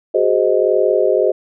sine chord, Ab dominant seventh, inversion third, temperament just, 373.8 / 415.3 / 519.1 / 623 Hz, Gb4 / Ab4 / C5 / Eb5, +18 / 0 / -14 / +2 cents, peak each -17 dBFS, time 0.14-1.32 s, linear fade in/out 10 ms, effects none

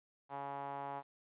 sawtooth tone with band-pass filter, 140 Hz, C#3, 18 cents sharp, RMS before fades -43 dBFS, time 0.29-1.03 s, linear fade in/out 50 ms, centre 860 Hz, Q 3.9, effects resampled to 8000 Hz + 12-bit

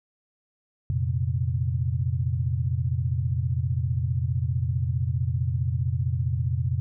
sine chord, F suspended fourth, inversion none, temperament equal with one note detuned, 87.31 / 116.54 / 131.8 Hz, F2 / Bb2 / C3, 0 / 0 / +13 cents, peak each -27 dBFS, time 0.9-6.8 s, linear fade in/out 0 ms, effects none

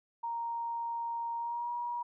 sine tone with pitch glide, 932.3 to 957.4 Hz, A#5 to A#5, 0 to +46 cents, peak -33 dBFS, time 0.23-2.03 s, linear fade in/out 10 ms, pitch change +46 cents, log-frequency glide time 1.37-1.71 s, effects none

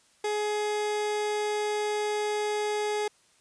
30% pulse tone, 420 Hz, G#4, 19 cents sharp, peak -24 dBFS, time 0.24-3.08 s, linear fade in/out 5 ms, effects white hiss -63 dBFS RMS until 3.4 s + resampled to 22050 Hz

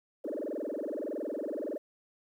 sine tone with frequency modulation, 442.9 Hz, A4, 11 cents sharp, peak -32 dBFS, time 0.24-1.78 s, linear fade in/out 10 ms, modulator 21.6 Hz, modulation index 7.9, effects tanh soft clip ceiling -29 dBFS + 11-bit

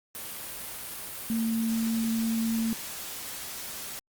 sine tone in noise, 226.3 Hz, A3, 49 cents sharp, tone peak -25 dBFS, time 1.3-2.73 s, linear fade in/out 0 ms, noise white, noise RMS -38 dBFS, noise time 0.15-3.99 s, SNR +10 dB, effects Opus 32 kbps

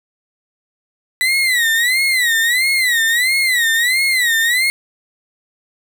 35% pulse tone with vibrato, 1973 Hz, B6, 2 cents flat, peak -11 dBFS, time 1.21-4.7 s, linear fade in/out 0 ms, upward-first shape sine, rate 1.5 Hz, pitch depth 160 cents each way, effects none

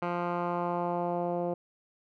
10% pulse tone with low-pass filter sweep, 174.61 Hz, F3, in tune, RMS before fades -31 dBFS, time 0.02-1.54 s, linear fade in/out 5 ms, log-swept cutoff 1700 to 560 Hz, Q 1.7, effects none

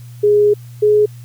sine tone pair in turn, 415.3 / 420.9 Hz, G#4 / G#4, 0 / +23 cents, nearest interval unison, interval 23 cents, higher second, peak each -8 dBFS, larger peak neither, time 0.23-0.54 / 0.82-1.06 s, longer first, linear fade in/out 10 ms, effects added 120 Hz sine -32 dBFS peak until 1.24 s + white hiss -49 dBFS RMS until 1.24 s

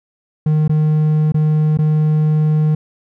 triangle tone with dropouts, 153.7 Hz, D#3, 21 cents flat, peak -9 dBFS, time 0.46-2.75 s, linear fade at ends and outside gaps 5 ms, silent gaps 0.679-0.694 / 1.321-1.343 / 1.774-1.787 s, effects none

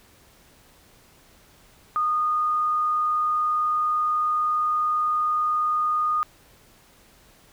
sine tone, 1229 Hz, D#6, 22 cents flat, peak -20 dBFS, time 1.96-6.23 s, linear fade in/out 0 ms, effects pink hiss -55 dBFS RMS until 7.52 s

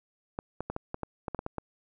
clicks, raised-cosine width 1 ms, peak -19 dBFS, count 11, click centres 0.389 / 0.606 / 0.7 / 0.764 / 0.944 / 1.033 / 1.282 / 1.347 / 1.391 / 1.464 / 1.583 s, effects none

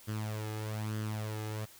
sawtooth tone with flanger, 107.8 Hz, A2, 35 cents flat, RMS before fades -37 dBFS, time 0.07-1.66 s, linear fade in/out 20 ms, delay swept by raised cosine 0.62 to 2.42 ms, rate 1.1 Hz, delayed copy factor +0.6, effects white hiss -56 dBFS RMS until 1.79 s

